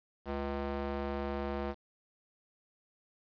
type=tone with band-pass filter; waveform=square; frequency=70 Hz; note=C#2; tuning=18 cents sharp; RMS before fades=-36 dBFS; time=0.25-1.75 s; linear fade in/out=50 ms; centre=610 Hz; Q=0.73; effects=resampled to 11025 Hz + 9-bit